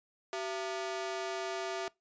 sawtooth ring-modulated tone, 528 Hz, C5, 16 cents sharp, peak -28 dBFS, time 0.33-1.88 s, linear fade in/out 0 ms, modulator 146 Hz, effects noise-tail reverb RT60 0.2 s tail -23 dB re dry + resampled to 16000 Hz

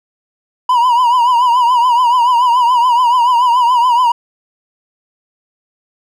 triangle tone with vibrato, 974 Hz, B5, 24 cents flat, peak -6 dBFS, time 0.69-4.12 s, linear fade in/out 5 ms, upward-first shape triangle, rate 7 Hz, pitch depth 100 cents each way, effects none

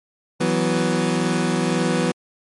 25% pulse chord, E suspended second, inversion none, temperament equal with one note detuned, 164.81 / 186.71 / 246.9 Hz, E3 / F#3 / B3, 0 / +16 / 0 cents, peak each -19 dBFS, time 0.4-2.12 s, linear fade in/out 10 ms, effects MP3 48 kbps

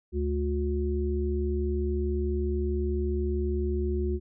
harmonic tone, 72.3 Hz, D2, 27 cents flat, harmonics 1 / 3 / 5, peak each -27 / -35 / -30 dBFS, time 0.12-4.2 s, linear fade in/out 50 ms, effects none

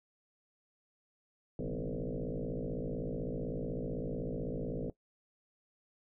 sine tone with frequency modulation, 146.83 Hz, D3, in tune, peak -34 dBFS, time 1.59-4.9 s, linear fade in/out 2 ms, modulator 55.9 Hz, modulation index 7.1, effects noise-tail reverb RT60 0.1 s tail -18 dB re dry

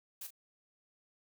blue noise with echo, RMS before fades -44 dBFS, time 0.21-0.27 s, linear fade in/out 5 ms, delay 36 ms, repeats 1, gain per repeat -9 dB, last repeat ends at 0.306 s, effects none

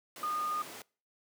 sine tone in noise, 1224 Hz, D#6, 29 cents flat, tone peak -31 dBFS, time 0.23-0.62 s, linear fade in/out 2 ms, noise pink, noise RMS -45 dBFS, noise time 0.16-0.82 s, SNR +11 dB, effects noise-tail reverb RT60 0.4 s tail -25 dB re dry + high-pass 300 Hz 12 dB/octave

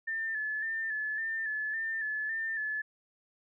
sine tone with vibrato, 1760 Hz, A6, in tune, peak -31 dBFS, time 0.07-2.82 s, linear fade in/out 10 ms, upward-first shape square, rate 1.8 Hz, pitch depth 36 cents each way, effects none

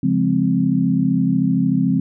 sine chord, Db major seventh, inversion none, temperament equal, 138.59 / 174.61 / 207.7 / 261.6 Hz, Db3 / F3 / Ab3 / C4, 0 / 0 / 0 / 0 cents, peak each -23 / -19 / -21 / -18 dBFS, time 0.03-2 s, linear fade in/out 5 ms, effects none

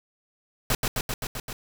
pink noise with echo, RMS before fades -23 dBFS, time 0.7-0.75 s, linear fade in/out 2 ms, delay 130 ms, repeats 6, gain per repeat -2 dB, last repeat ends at 1.53 s, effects none

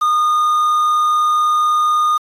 triangle tone with quantisation, 1224 Hz, D#6, 29 cents flat, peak -10 dBFS, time 0.01-2.18 s, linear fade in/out 10 ms, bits 6, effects resampled to 32000 Hz

